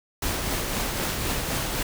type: noise with tremolo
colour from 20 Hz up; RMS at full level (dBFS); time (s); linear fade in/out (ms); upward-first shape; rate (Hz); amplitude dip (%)
pink; -26; 0.22-1.83; 5; triangle; 3.9; 35
effects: none